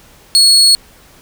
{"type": "tone", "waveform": "35% pulse", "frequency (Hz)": 4345, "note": "C#8", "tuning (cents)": -35, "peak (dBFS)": -4, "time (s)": [0.35, 0.75], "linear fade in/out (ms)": 0, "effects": ["pink hiss -44 dBFS RMS until 1.21 s"]}